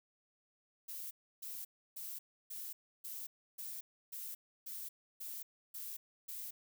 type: noise bursts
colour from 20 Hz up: violet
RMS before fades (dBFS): -45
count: 11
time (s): 0.88-6.51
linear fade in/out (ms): 10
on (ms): 230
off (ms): 310
effects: none